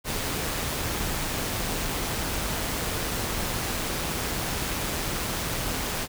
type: noise with amplitude modulation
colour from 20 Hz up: pink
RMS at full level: -28 dBFS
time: 0.04-6.08 s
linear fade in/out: 50 ms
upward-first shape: sine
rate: 163 Hz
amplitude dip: 25%
effects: none